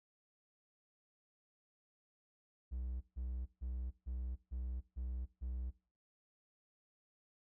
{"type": "tone bursts", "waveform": "triangle", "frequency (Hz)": 62.3, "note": "B1", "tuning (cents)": 16, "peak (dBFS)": -37, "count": 7, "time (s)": [2.71, 5.71], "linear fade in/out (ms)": 20, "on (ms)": 300, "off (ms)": 150, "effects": ["noise-tail reverb RT60 0.4 s tail -19 dB re dry"]}